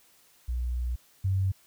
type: tone pair in turn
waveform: sine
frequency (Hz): 60.9 / 95.56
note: B1 / G2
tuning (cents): -24 / -44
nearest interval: minor sixth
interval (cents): 780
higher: second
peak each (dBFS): -27 / -23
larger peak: second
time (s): 0.48-0.96 / 1.24-1.52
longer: first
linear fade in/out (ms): 10
effects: white hiss -61 dBFS RMS until 1.66 s